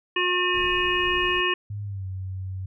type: harmonic tone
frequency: 360.1 Hz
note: F#4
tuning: 47 cents flat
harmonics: 1 / 3 / 5 / 7 / 8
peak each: -27 / -27 / -27 / -27 / -27 dBFS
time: 0.16-1.54 s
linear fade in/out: 5 ms
type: noise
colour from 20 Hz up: brown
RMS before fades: -39 dBFS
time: 0.54-1.41 s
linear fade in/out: 5 ms
type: tone with pitch glide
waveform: sine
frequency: 102.7 to 94.18 Hz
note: G#2 to F#2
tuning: -19 to +31 cents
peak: -29 dBFS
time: 1.7-2.66 s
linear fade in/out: 5 ms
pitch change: -150 cents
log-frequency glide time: 1.83-2.06 s
effects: none